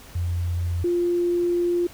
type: tone pair in turn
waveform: sine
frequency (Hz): 86.9 / 349.1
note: F2 / F4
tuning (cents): -8 / -1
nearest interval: 2 octaves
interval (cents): 2407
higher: second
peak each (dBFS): -22 / -19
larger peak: second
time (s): 0.15-0.84 / 0.84-1.87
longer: second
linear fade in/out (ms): 5
effects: added 50 Hz sine -51 dBFS peak until 1.93 s + pink hiss -46 dBFS RMS until 1.93 s